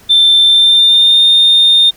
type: tone with pitch glide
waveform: sine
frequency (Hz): 3559 to 3640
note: A7 to A#7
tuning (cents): +19 to -42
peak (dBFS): -3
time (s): 0.09-1.91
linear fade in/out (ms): 20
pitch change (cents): +39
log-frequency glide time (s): 0.45-1.23
effects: tanh soft clip ceiling -1 dBFS + pink hiss -43 dBFS RMS until 1.96 s